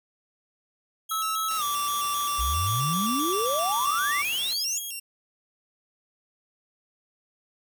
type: tone with vibrato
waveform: 5% pulse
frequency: 3005 Hz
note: F#7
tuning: 26 cents sharp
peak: -25 dBFS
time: 1.09-5 s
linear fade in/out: 10 ms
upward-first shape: square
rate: 3.8 Hz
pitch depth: 150 cents each way
type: tone with pitch glide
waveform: square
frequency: 1299 to 1164 Hz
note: E6 to D6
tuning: -26 to -16 cents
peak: -27 dBFS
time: 1.11-4.22 s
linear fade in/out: 5 ms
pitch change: -190 cents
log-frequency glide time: 1.57-1.63 s
type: noise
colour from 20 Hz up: white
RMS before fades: -39 dBFS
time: 1.5-4.54 s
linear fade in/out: 10 ms
type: exponential sweep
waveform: sine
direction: up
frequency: 56 to 7260 Hz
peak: -26 dBFS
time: 2.38-4.8 s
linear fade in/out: 20 ms
effects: none